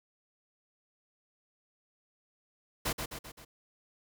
pink noise with echo, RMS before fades -32 dBFS, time 2.85-2.93 s, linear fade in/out 10 ms, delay 130 ms, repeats 4, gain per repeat -5 dB, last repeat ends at 3.45 s, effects none

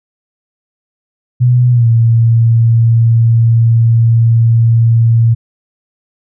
sine tone with pitch glide, 123.47 to 115.2 Hz, B2 to A#2, 0 to -20 cents, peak -5 dBFS, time 1.4-5.35 s, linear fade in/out 20 ms, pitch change -120 cents, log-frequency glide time 1.71-1.87 s, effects none

